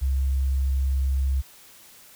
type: tone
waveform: sine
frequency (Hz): 67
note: C2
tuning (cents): +42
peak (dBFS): -20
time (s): 0.01-1.42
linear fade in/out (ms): 20
effects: white hiss -50 dBFS RMS until 2.15 s